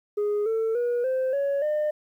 sine tone with pitch steps, 414.8 / 447.1 / 482 / 519.6 / 560.1 / 603.8 Hz, G#4 / A4 / B4 / C5 / C#5 / D5, -2 / +28 / -42 / -12 / +18 / +48 cents, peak -20 dBFS, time 0.17-1.91 s, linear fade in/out 10 ms, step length 290 ms, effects tanh soft clip ceiling -21 dBFS + 10-bit

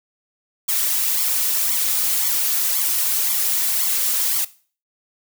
blue noise with flanger, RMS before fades -20 dBFS, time 0.68-4.45 s, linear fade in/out 10 ms, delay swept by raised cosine 0.9 to 4.1 ms, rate 1.9 Hz, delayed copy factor +0.8, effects noise-tail reverb RT60 0.4 s tail -18 dB re dry

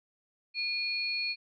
sine tone pair together, 2437 / 4339 Hz, D#7 / C#8, -37 / -38 cents, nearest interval minor seventh, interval 999 cents, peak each -32 / -33 dBFS, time 0.54-1.36 s, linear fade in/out 50 ms, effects none

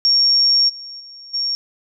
sine tone with level steps, 5530 Hz, F8, 18 cents flat, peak -11 / -31 / -36 / -18 dBFS, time 0.05-1.55 s, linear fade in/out 0 ms, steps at 0.68 / 0.99 / 1.33 s, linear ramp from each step 20 ms, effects none

